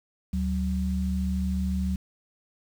sine tone pair together, 73.42 / 186.94 Hz, D2 / F#3, 0 / +18 cents, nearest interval octave + major third, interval 1618 cents, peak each -27 dBFS, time 0.33-1.96 s, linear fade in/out 5 ms, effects 8-bit

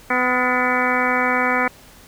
harmonic tone with a mistuned harmonic, 251.3 Hz, B3, 30 cents sharp, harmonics 1 / 2 / 3 / 4 / 5 / 6 / 7 / 8 / 9, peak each -25 / -25 / -25 / -25 / -25 / -25 / -25 / -25 / -25 dBFS, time 0.1-1.68 s, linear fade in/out 5 ms, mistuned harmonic 6, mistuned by -67 cents, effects pink hiss -46 dBFS RMS until 2.07 s

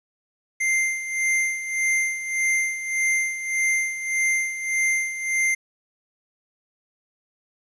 square tone with tremolo, 2093 Hz, C7, in tune, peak -19 dBFS, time 0.6-5.55 s, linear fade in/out 10 ms, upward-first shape sine, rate 1.7 Hz, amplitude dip 70%, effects resampled to 24000 Hz + 9-bit

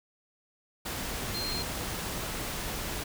sine tone in noise, 4186 Hz, C8, in tune, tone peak -33 dBFS, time 1.34-1.63 s, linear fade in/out 10 ms, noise pink, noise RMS -35 dBFS, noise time 0.85-3.04 s, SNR -1 dB, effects none

